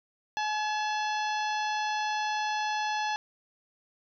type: harmonic tone with a mistuned harmonic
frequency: 850 Hz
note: G#5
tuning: 40 cents sharp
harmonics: 1 / 2 / 3 / 4 / 5 / 6 / 7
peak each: -29 / -35 / -39 / -41 / -43 / -45 / -46 dBFS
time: 0.37-3.16 s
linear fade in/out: 0 ms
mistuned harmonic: 3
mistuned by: +72 cents
effects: none